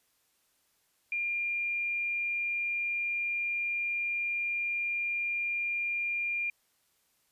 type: tone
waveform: sine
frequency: 2400 Hz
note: D7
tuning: 37 cents sharp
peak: -29 dBFS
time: 1.12-6.5 s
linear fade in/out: 2 ms
effects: white hiss -72 dBFS RMS until 7.31 s + resampled to 32000 Hz